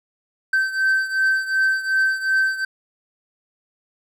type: beating tone pair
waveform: triangle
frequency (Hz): 1548 / 1550.7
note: G6 / G6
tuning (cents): -22 / -19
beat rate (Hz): 2.7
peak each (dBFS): -17 / -21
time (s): 0.53-2.65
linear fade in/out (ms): 5
effects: none